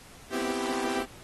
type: chord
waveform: sawtooth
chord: C major seventh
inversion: third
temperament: equal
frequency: 246.9 / 261.6 / 329.6 / 392 Hz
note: B3 / C4 / E4 / G4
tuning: 0 / 0 / 0 / 0 cents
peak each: -32 / -32 / -32 / -28 dBFS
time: 0.3-1.06 s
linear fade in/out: 50 ms
effects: pink hiss -51 dBFS RMS until 1.23 s + AAC 32 kbps